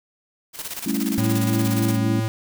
white noise with tremolo, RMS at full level -30 dBFS, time 0.53-1.98 s, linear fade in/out 50 ms, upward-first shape square, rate 17 Hz, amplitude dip 65%
sine chord, A dominant seventh, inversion third, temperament equal, 196 / 220 / 277.2 / 329.6 Hz, G3 / A3 / C#4 / E4, 0 / 0 / 0 / 0 cents, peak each -27 / -25 / -25 / -29 dBFS, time 0.86-2.2 s, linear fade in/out 5 ms
square tone, 111.1 Hz, A2, 17 cents sharp, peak -22 dBFS, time 1.18-2.28 s, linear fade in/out 0 ms
effects none

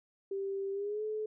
sine tone with pitch glide, 392 to 430 Hz, G4 to A4, 0 to -40 cents, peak -33 dBFS, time 0.31-1.26 s, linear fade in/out 5 ms, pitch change +160 cents, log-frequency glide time 0.72-1.03 s, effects none

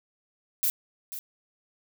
violet noise with echo, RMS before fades -25 dBFS, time 0.63-0.7 s, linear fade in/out 0 ms, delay 490 ms, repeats 1, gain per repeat -12 dB, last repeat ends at 1.19 s, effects none

